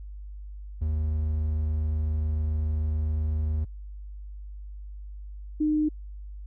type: tone pair in turn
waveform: triangle / sine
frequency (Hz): 77.2 / 304.9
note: D#2 / D#4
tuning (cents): -13 / -35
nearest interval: 2 octaves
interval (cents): 2378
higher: second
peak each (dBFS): -22 / -21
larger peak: second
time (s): 0.81-3.65 / 5.6-5.89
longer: first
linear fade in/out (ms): 10
effects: added 50 Hz sine -37 dBFS peak until 6.46 s